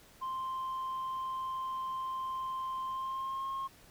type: tone with pitch glide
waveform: sine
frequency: 1046.5 to 1075.3 Hz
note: C6 to C6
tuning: 0 to +47 cents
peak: -32 dBFS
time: 0.21-3.68 s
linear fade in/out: 20 ms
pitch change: +47 cents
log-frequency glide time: 2.87-3.47 s
effects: tanh soft clip ceiling -33 dBFS + pink hiss -59 dBFS RMS until 3.9 s